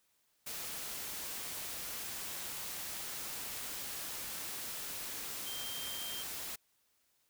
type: tone in noise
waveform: sine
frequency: 3164 Hz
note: G7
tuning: 15 cents sharp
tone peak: -43 dBFS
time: 5.46-6.23 s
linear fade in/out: 10 ms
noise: white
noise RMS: -42 dBFS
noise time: 0.46-6.56 s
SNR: -4 dB
effects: white hiss -75 dBFS RMS until 7.29 s